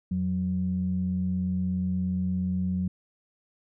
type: tone pair together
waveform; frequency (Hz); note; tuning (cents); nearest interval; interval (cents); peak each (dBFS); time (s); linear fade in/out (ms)
sine; 86.7 / 183.71; F2 / F#3; -12 / -12; octave + minor second; 1300; -31 / -25; 0.11-2.88; 5
effects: tanh soft clip ceiling -17 dBFS